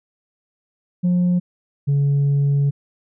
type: tone pair in turn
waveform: sine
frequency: 178.1 / 141.36 Hz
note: F3 / C#3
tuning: +34 / +34 cents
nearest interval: major third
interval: 400 cents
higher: first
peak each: -12 dBFS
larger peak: neither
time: 1.03-1.4 / 1.87-2.71 s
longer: second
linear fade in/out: 20 ms
effects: tanh soft clip ceiling -13 dBFS